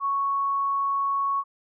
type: tone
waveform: sine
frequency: 1108.7 Hz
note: C#6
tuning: in tune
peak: -22 dBFS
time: 0-1.44 s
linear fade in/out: 50 ms
effects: none